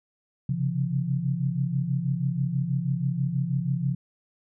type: tone cluster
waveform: sine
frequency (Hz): 131.7 / 137.9 / 171.7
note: C3 / C#3 / F3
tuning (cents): +12 / -9 / -29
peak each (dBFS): -28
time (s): 0.49-3.95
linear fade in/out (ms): 5
effects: none